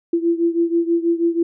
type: beating tone pair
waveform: sine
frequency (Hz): 335.8 / 342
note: E4 / F4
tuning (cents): +32 / -36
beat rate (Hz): 6.2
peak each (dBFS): -17 / -20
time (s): 0.13-1.43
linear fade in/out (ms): 5
effects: none